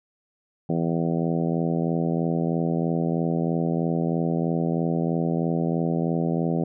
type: harmonic tone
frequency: 83.1 Hz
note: E2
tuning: 15 cents sharp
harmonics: 2 / 3 / 4 / 5 / 6 / 7 / 8 / 9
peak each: -24 / -28 / -30 / -32 / -34 / -35 / -36 / -37 dBFS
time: 0.69-6.64 s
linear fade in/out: 5 ms
effects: none